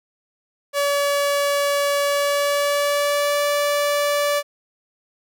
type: tone with pitch glide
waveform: sawtooth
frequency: 570 to 580 Hz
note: C#5 to D5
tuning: +48 to -22 cents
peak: -14 dBFS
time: 0.73-4.43 s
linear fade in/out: 50 ms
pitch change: +30 cents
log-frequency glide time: 2.04-3.45 s
effects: none